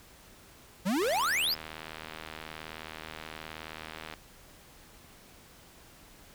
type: exponential sweep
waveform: square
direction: up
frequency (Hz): 170 to 5370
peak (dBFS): -27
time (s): 0.85-1.55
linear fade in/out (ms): 20
type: click train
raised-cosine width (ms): 0.3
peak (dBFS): -24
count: 247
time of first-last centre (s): 1.02-4.138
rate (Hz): 78.9
effects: pink hiss -55 dBFS RMS until 6.34 s